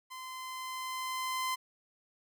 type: tone with level ramp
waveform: sawtooth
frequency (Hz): 1032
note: C6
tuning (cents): -24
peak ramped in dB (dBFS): -39 to -27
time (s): 0.1-1.56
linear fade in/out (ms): 20
effects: none